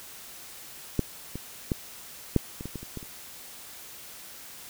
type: clicks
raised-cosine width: 3 ms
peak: -10 / -21 / -12 / -7 / -24 / -22 / -22 / -28 / -22 / -30 dBFS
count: 10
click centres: 0.993 / 1.356 / 1.718 / 2.363 / 2.609 / 2.656 / 2.757 / 2.83 / 2.973 / 3.029 s
effects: white hiss -45 dBFS RMS until 4.69 s